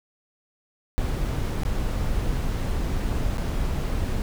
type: noise with dropouts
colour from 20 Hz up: brown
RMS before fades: -25 dBFS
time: 0.98-4.22 s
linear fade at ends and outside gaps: 0 ms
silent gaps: 1.634-1.651 / 3.372-3.382 s
effects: none